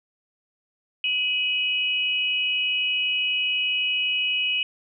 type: tone pair together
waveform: sine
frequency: 2532 / 2933 Hz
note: D#7 / F#7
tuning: +30 / -16 cents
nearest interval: minor third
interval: 254 cents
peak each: -24 dBFS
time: 1.04-4.63 s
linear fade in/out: 2 ms
effects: none

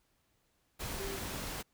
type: tone in noise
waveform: sine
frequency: 392 Hz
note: G4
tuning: in tune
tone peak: -40 dBFS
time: 0.98-1.18 s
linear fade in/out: 20 ms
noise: pink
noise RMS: -40 dBFS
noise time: 0.79-1.63 s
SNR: -3 dB
effects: pink hiss -75 dBFS RMS until 1.73 s

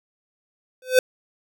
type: tone with exponential growth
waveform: square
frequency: 510 Hz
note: C5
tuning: 44 cents flat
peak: -9 dBFS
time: 0.82-0.99 s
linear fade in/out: 2 ms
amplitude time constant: 35 ms
effects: none

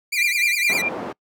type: tone with vibrato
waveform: sawtooth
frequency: 2185 Hz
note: C#7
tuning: 26 cents flat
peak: -18 dBFS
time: 0.12-0.82 s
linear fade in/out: 10 ms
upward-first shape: sine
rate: 9.9 Hz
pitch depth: 190 cents each way
type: tone with tremolo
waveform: sine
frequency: 2382 Hz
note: D7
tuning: 24 cents sharp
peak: -16 dBFS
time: 0.17-0.89 s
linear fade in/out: 10 ms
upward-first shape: triangle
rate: 4.4 Hz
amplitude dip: 70%
type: band-pass noise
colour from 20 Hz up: white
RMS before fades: -30 dBFS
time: 0.69-1.13 s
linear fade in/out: 10 ms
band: 200 to 700 Hz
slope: 12 dB/octave
effects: noise-tail reverb RT60 0.1 s tail -26 dB re dry

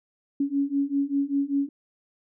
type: beating tone pair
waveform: sine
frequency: 277.2 / 282.3 Hz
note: C#4 / C#4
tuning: 0 / +32 cents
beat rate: 5.1 Hz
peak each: -26 / -25 dBFS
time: 0.4-1.69 s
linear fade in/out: 5 ms
effects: none

